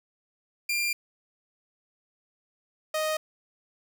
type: tone pair in turn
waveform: sawtooth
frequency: 2389 / 622.6 Hz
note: D7 / D#5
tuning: +29 / +1 cents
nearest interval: octave + major seventh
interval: 2328 cents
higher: first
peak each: -22 dBFS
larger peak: neither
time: 0.69-0.93 / 2.94-3.17 s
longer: first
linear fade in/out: 5 ms
effects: none